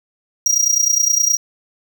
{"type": "tone with amplitude modulation", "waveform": "square", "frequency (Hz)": 5720, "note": "F8", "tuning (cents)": 41, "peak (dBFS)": -10, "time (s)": [0.46, 1.37], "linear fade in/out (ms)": 2, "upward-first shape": "sine", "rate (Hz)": 29.7, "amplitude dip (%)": 80, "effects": []}